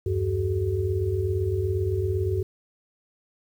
sine tone cluster, 78.5 / 96.1 / 376.4 / 424.3 Hz, D#2 / G2 / F#4 / G#4, +16 / -34 / +30 / +37 cents, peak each -32 / -25 / -27 / -33 dBFS, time 0.06-2.43 s, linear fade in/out 5 ms, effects 9-bit

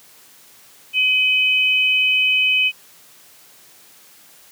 sine tone pair together, 2529 / 3008 Hz, D#7 / F#7, +28 / +28 cents, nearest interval minor third, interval 300 cents, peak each -15 / -19 dBFS, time 0.93-2.72 s, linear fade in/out 50 ms, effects white hiss -48 dBFS RMS until 4.51 s + high-pass 100 Hz 12 dB/octave

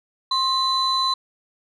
sine tone pair together, 1055 / 4018 Hz, C6 / B7, +14 / +29 cents, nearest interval octave + major seventh, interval 2315 cents, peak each -20 dBFS, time 0.31-1.14 s, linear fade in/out 5 ms, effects tanh soft clip ceiling -13 dBFS

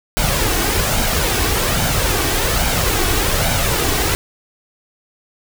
pink noise with flanger, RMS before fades -17 dBFS, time 0.17-4.15 s, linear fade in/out 0 ms, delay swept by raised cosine 1.3 to 2.7 ms, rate 1.2 Hz, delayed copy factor +0.5, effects none

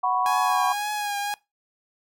sine chord, F# suspended fourth, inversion none, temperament equal, 740 / 987.8 / 1108.7 Hz, F#5 / B5 / C#6, 0 / 0 / 0 cents, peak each -24 / -25 / -25 dBFS, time 0.03-0.73 s, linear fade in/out 10 ms
sawtooth tone with vibrato, 825 Hz, G#5, 12 cents flat, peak -22 dBFS, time 0.26-1.34 s, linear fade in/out 0 ms, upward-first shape triangle, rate 1.9 Hz, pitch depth 40 cents each way
effects noise-tail reverb RT60 0.2 s tail -21 dB re dry

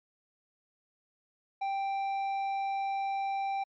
sine tone with tanh clipping, 785 Hz, G5, 2 cents sharp, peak -31 dBFS, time 1.61-3.64 s, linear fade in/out 10 ms, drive 8 dB, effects MP3 64 kbps

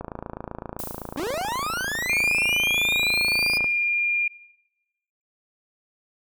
click train, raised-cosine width 1 ms, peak -18 dBFS, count 102, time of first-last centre 0.01-3.643 s, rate 27.8 Hz
violet noise with exponential decay, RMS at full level -32 dBFS, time 0.79-1.53 s, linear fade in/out 2 ms, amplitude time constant 160 ms
40% pulse linear sweep, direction up, 255.7 to 4978 Hz, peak -25 dBFS, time 1.17-3.58 s, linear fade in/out 5 ms
sine tone, 2406 Hz, D7, 41 cents sharp, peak -20 dBFS, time 2.09-4.28 s, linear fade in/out 5 ms
effects noise-tail reverb RT60 1.0 s tail -19 dB re dry

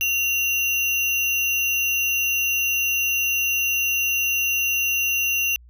sine tone with sample-and-hold, 2766 Hz, F7, 17 cents flat, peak -19 dBFS, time 0.01-5.56 s, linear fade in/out 0 ms, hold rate 8820 Hz, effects added 60 Hz sine -45 dBFS peak until 5.69 s

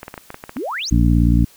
clicks, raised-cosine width 0.5 ms, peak -16 dBFS, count 9, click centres 0.031 / 0.081 / 0.141 / 0.178 / 0.304 / 0.344 / 0.439 / 0.494 / 0.568 s
sine exponential sweep, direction up, 215.5 to 6850 Hz, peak -22 dBFS, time 0.56-0.9 s, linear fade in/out 5 ms
harmonic tone, 58.27 Hz, A#1, in tune, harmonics 1 / 2 / 3 / 4 / 5, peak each -14 / -17 / -19 / -20 / -21 dBFS, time 0.91-1.45 s, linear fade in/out 10 ms
effects white hiss -49 dBFS RMS until 1.56 s

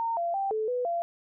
sine tone with pitch steps, 917 / 685 / 784 / 435.2 / 495.1 / 685 Hz, A#5 / F5 / G5 / A4 / B4 / F5, -29 / -34 / 0 / -19 / +4 / -34 cents, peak -26 dBFS, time 0-1.02 s, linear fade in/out 0 ms, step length 170 ms, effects none

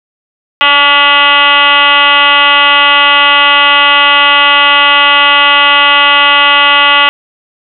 sine tone with frequency modulation, 1994 Hz, B6, 16 cents sharp, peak -3 dBFS, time 0.61-7.09 s, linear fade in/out 0 ms, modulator 284 Hz, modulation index 4.1, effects none

